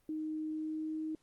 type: tone with pitch glide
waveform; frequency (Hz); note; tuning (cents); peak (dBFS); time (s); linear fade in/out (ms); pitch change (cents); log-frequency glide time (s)
sine; 311.1 to 313.8; D#4 to D#4; 0 to +15; -35; 0.09-1.15; 2; +15; 0.46-1.03
effects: pink hiss -73 dBFS RMS until 1.22 s + Opus 32 kbps

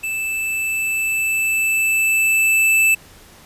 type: tone with level ramp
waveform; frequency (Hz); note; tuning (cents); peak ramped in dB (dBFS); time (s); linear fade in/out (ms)
square; 2637; E7; 0; -22 to -12; 0.03-2.95; 10
effects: pink hiss -45 dBFS RMS until 3.45 s + resampled to 32000 Hz

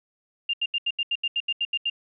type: tone bursts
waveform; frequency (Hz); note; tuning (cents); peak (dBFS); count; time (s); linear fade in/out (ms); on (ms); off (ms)
sine; 2800; F7; +4; -22; 12; 0.49-1.899; 5; 45; 79
effects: none

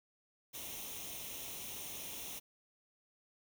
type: noise with comb filter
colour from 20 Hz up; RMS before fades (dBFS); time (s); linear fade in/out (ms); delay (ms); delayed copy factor
white; -45; 0.53-2.4; 20; 0.32; +0.65
effects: none

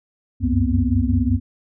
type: tone cluster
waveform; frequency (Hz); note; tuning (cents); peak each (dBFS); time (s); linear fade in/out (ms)
sine; 67.3 / 90.3 / 95.6 / 238.7 / 255.8; C2 / F#2 / G2 / A#3 / C4; +49 / -42 / -43 / +41 / -39; -22; 0.4-1.4; 50
effects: none

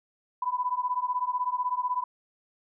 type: beating tone pair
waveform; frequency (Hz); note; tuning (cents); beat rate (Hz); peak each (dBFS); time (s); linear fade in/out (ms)
sine; 987.8 / 1003.8; B5 / B5; 0 / +28; 16; -29; 0.42-2.04; 5
effects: none

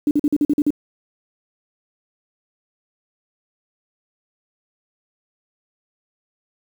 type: tone bursts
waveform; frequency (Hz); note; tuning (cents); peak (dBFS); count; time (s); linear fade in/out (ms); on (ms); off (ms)
sine; 293.7; D4; 0; -13; 8; 0.07-0.705; 2; 40; 45
effects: 7-bit

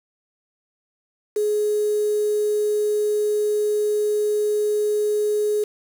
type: tone with quantisation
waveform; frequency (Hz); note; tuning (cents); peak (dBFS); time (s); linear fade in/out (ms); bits
sine; 420; G#4; +19; -18; 1.36-5.64; 5; 6
effects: none

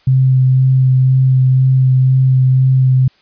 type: tone with vibrato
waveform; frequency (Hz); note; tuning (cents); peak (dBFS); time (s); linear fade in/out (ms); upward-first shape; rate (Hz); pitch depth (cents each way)
sine; 130.4; C3; -5; -7; 0.07-3.08; 5; sine; 2; 12
effects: white hiss -52 dBFS RMS until 3.21 s + resampled to 11025 Hz

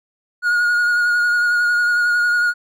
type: tone with vibrato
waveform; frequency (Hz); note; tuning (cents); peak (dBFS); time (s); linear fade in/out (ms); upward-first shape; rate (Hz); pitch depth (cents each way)
triangle; 1440; F#6; -47; -12; 0.42-2.54; 50; sine; 11; 21
effects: none

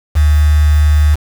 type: tone with quantisation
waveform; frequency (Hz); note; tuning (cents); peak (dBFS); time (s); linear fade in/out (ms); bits
sine; 74.9; D2; +35; -6; 0.15-1.16; 20; 4
effects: none

